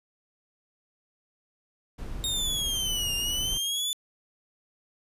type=noise; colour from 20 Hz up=brown; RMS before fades=-36 dBFS; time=1.98-3.58 s; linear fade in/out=10 ms
type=exponential two-way sweep; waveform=sawtooth; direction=down then up; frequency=3729 to 2794 to 3508 Hz; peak=-24 dBFS; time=2.24-3.93 s; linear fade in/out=0 ms; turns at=3.15 s
effects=resampled to 32000 Hz